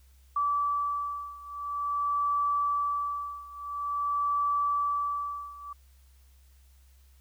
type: beating tone pair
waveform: sine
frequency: 1156 / 1156.48 Hz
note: D6 / D6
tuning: -28 / -27 cents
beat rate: 0.48 Hz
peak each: -29 / -31 dBFS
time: 0.36-5.73 s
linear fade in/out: 5 ms
effects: added 66 Hz sine -55 dBFS peak until 7.2 s + white hiss -67 dBFS RMS until 7.2 s